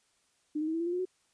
sine tone with pitch steps, 302 / 310.8 / 320 / 329.3 / 339 / 348.9 / 359.1 / 369.7 Hz, D4 / D#4 / D#4 / E4 / E4 / F4 / F4 / F#4, +48 / -2 / +49 / -2 / +49 / -2 / +48 / -1 cents, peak -29 dBFS, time 0.55-1.054 s, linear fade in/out 10 ms, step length 63 ms, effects white hiss -71 dBFS RMS until 1.33 s + resampled to 22050 Hz

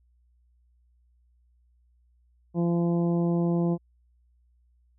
harmonic tone, 171.2 Hz, F3, 34 cents flat, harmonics 1 / 2 / 3 / 4 / 5 / 6, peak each -23 / -28 / -35 / -38 / -43 / -46 dBFS, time 2.54-3.78 s, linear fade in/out 50 ms, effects added 60 Hz sine -61 dBFS peak until 4.98 s

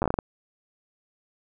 slowing click train, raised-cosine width 1 ms, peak -10 dBFS, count 8, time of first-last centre 0.02-0.188 s, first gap 9 ms, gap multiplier 1.32, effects none

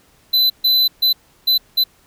square tone bursts at uneven times, 4017 Hz, B7, 29 cents sharp, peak -12 dBFS, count 5, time 0.33-0.5 / 0.64-0.88 / 1.02-1.13 / 1.47-1.58 / 1.77-1.84 s, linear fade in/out 10 ms, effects pink hiss -54 dBFS RMS until 2.06 s

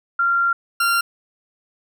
sine / 40% pulse tone pair in turn, 1383 / 1383 Hz, F6 / F6, -17 / -17 cents, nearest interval unison, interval 0 cents, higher neither, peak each -15 dBFS, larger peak neither, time 0.19-0.53 / 0.8-1.01 s, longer first, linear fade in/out 5 ms, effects none

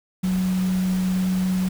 sine tone in noise, 185.3 Hz, F#3, 3 cents sharp, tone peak -19 dBFS, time 0.23-1.69 s, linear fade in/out 10 ms, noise pink, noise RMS -36 dBFS, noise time 0.23-1.69 s, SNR +14 dB, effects none

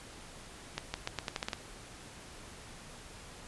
accelerating click train, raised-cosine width 0.2 ms, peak -16 dBFS, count 9, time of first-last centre 0.78-1.532 s, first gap 160 ms, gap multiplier 0.84, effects pink hiss -50 dBFS RMS until 3.47 s + resampled to 24000 Hz

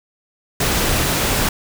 pink noise, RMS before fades -18 dBFS, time 0.6-1.49 s, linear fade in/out 5 ms, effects none

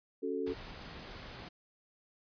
sine chord, F# minor, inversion second, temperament equal, 277.2 / 370 / 440 Hz, C#4 / F#4 / A4, 0 / 0 / 0 cents, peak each -38 / -38 / -36 dBFS, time 0.22-0.54 s, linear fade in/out 20 ms
pink noise, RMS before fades -47 dBFS, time 0.46-1.49 s, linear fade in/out 10 ms
effects resampled to 11025 Hz

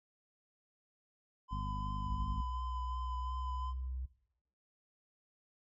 triangle tone with vibrato, 1015 Hz, B5, 47 cents sharp, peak -39 dBFS, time 1.48-3.74 s, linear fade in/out 50 ms, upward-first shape triangle, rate 2.8 Hz, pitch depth 20 cents each way
harmonic tone, 50.5 Hz, G#1, 48 cents flat, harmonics 1 / 2 / 3 / 4 / 5, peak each -37 / -42 / -46 / -48 / -52 dBFS, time 1.51-2.42 s, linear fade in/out 10 ms
sine tone with pitch glide, 61.74 to 64.14 Hz, B1 to C2, 0 to -34 cents, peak -37 dBFS, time 2.06-4.06 s, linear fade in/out 10 ms, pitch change +66 cents, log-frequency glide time 3.16-3.41 s
effects noise-tail reverb RT60 0.7 s tail -17 dB re dry + MP3 32 kbps

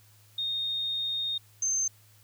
sine tone pair in turn, 3693 / 6281 Hz, A#7 / G8, -17 / +3 cents, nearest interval major sixth, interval 920 cents, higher second, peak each -28 / -25 dBFS, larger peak second, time 0.38-1.38 / 1.62-1.88 s, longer first, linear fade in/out 5 ms, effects added 105 Hz sine -58 dBFS peak until 2.23 s + white hiss -61 dBFS RMS until 2.23 s

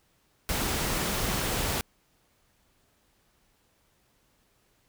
pink noise, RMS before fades -29 dBFS, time 0.49-1.81 s, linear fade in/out 0 ms, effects pink hiss -68 dBFS RMS until 4.88 s

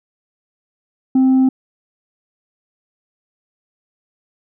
sine tone with tanh clipping, 261.6 Hz, C4, in tune, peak -10 dBFS, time 1.15-1.49 s, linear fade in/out 5 ms, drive 2 dB, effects none

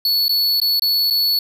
square tone with dropouts, 4419 Hz, C#8, 6 cents flat, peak -15 dBFS, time 0.05-1.39 s, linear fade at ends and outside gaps 2 ms, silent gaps 0.282-0.293 / 0.601-0.616 / 0.796-0.82 / 1.101-1.107 s, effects none

